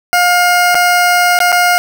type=tone with dropouts; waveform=20% pulse; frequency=711 Hz; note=F5; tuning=31 cents sharp; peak=-3 dBFS; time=0.13-1.78 s; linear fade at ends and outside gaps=0 ms; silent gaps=0.746-0.752 / 1.389-1.403 / 1.519-1.526 s; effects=7-bit